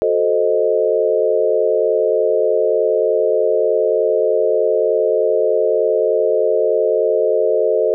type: chord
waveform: sine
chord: F# diminished seventh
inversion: none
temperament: equal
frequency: 370 / 440 / 523.3 / 622.3 Hz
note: F#4 / A4 / C5 / Eb5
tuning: 0 / 0 / 0 / 0 cents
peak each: -22 / -16 / -19 / -18 dBFS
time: 0.02-7.94 s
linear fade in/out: 0 ms
effects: none